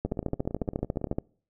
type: two click trains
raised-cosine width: 2 ms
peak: -14 / -24 dBFS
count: 17 / 20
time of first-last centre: 0.05-1.185 / 0.06-1.127 s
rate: 14.1 / 17.8 Hz
effects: noise-tail reverb RT60 0.5 s tail -26 dB re dry